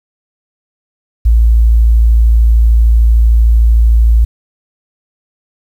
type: tone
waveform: sine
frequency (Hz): 56.6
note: A1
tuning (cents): +50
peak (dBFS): -4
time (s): 1.25-4.25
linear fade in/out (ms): 10
effects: 7-bit